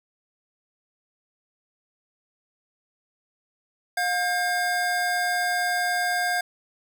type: tone pair together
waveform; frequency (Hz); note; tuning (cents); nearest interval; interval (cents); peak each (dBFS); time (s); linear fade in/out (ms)
square; 713.6 / 1602; F5 / G6; +37 / +37; octave + major second; 1400; -26; 3.97-6.41; 5
effects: none